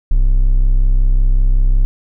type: tone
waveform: triangle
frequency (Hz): 32.7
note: C1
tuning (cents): 0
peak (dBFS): -6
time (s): 0.11-1.85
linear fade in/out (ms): 0
effects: none